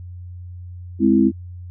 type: chord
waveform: sine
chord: Ab augmented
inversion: none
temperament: equal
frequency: 207.7 / 261.6 / 329.6 Hz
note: Ab3 / C4 / E4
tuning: 0 / 0 / 0 cents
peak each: -16 dBFS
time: 0.99-1.32 s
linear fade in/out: 50 ms
effects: added 89 Hz sine -32 dBFS peak until 1.7 s